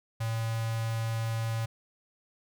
square tone with notch filter, 113.2 Hz, A2, 50 cents sharp, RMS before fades -31 dBFS, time 0.2-1.66 s, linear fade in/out 10 ms, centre 330 Hz, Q 1.8, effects none

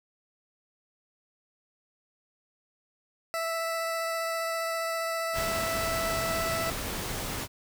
20% pulse tone with vibrato, 659.3 Hz, E5, in tune, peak -24 dBFS, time 3.34-6.7 s, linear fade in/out 0 ms, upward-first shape sine, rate 15 Hz, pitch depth 8 cents each way
pink noise, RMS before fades -34 dBFS, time 5.33-7.48 s, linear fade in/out 50 ms
effects none

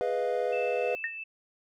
triangle chord, F half-diminished seventh, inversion first, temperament equal, 415.3 / 493.9 / 622.3 / 698.5 Hz, Ab4 / Cb5 / Eb5 / F5, 0 / 0 / 0 / 0 cents, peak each -32 / -27 / -32 / -32 dBFS, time 0.01-0.95 s, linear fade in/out 0 ms
sine tone with tremolo, 2637 Hz, E7, in tune, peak -35 dBFS, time 0.52-1.24 s, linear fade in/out 10 ms, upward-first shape sine, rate 3 Hz, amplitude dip 25%
sine tone with exponential decay, 1837 Hz, A#6, 26 cents flat, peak -25 dBFS, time 1.04-1.18 s, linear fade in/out 1 ms, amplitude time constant 30 ms
effects none

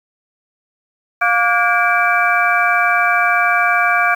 sine tone cluster, 705 / 1157 / 1436 / 1623 / 2323 Hz, F5 / D6 / F6 / G#6 / D7, +16 / -26 / +48 / -40 / -20 cents, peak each -18 dBFS, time 1.21-4.15 s, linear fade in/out 10 ms, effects 7-bit

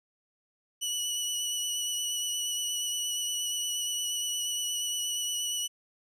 20% pulse tone with vibrato, 2947 Hz, F#7, 8 cents flat, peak -24 dBFS, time 0.81-5.68 s, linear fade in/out 20 ms, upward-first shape sine, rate 8.5 Hz, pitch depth 16 cents each way, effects none

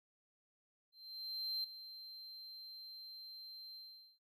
triangle tone with ADSR envelope, 4130 Hz, C8, 23 cents flat, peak -35 dBFS, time 0.92-4.19 s, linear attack 720 ms, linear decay 5 ms, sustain -13 dB, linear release 440 ms, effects none

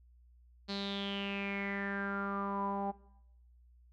sawtooth tone with low-pass filter sweep, 198.9 Hz, G3, 25 cents sharp, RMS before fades -37 dBFS, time 0.68-2.92 s, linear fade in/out 20 ms, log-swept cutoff 4300 to 810 Hz, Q 8.5, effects noise-tail reverb RT60 0.8 s tail -20 dB re dry + added 60 Hz sine -59 dBFS peak until 3.92 s

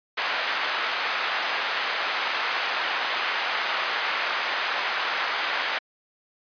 white band-pass noise, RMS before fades -27 dBFS, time 0.17-5.79 s, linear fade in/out 10 ms, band 770 to 2300 Hz, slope 12 dB/octave, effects resampled to 11025 Hz

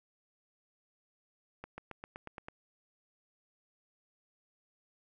accelerating click train, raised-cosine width 0.5 ms, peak -28 dBFS, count 8, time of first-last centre 1.64-2.485 s, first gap 140 ms, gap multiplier 0.95, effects none

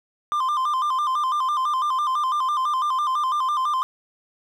triangle tone with vibrato, 1114 Hz, C#6, 8 cents sharp, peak -18 dBFS, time 0.32-3.83 s, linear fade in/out 0 ms, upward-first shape square, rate 6 Hz, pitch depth 120 cents each way, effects none

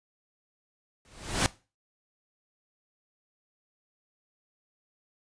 pink noise with exponential growth, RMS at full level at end -21 dBFS, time 1.05-1.46 s, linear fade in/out 0 ms, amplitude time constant 88 ms, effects noise-tail reverb RT60 0.3 s tail -19 dB re dry + resampled to 22050 Hz

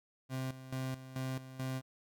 30% pulse tone with tremolo, 130.81 Hz, C3, in tune, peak -33 dBFS, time 0.29-1.82 s, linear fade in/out 50 ms, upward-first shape square, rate 2.3 Hz, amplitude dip 75%, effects none

